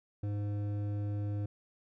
sine tone with hard clipping, 102.8 Hz, G#2, 17 cents flat, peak -34 dBFS, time 0.23-1.46 s, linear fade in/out 5 ms, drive 10 dB, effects none

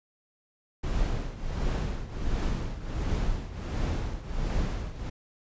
brown noise with tremolo, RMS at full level -26 dBFS, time 0.83-5.1 s, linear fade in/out 10 ms, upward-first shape triangle, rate 1.4 Hz, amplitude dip 80%, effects resampled to 16000 Hz

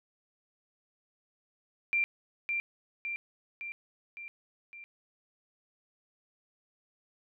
sine tone with echo, 2368 Hz, D7, 14 cents sharp, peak -25 dBFS, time 1.93-2.04 s, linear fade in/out 0 ms, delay 560 ms, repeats 5, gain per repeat -4 dB, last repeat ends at 4.84 s, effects none

